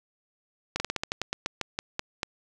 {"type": "slowing click train", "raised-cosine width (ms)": 0.2, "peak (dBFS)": -11, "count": 14, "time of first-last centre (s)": [0.76, 2.231], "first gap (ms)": 40, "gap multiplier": 1.16, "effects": []}